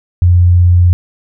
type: tone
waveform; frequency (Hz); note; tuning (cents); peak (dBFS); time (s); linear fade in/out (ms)
sine; 88.4; F2; +22; -4; 0.22-0.93; 0
effects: none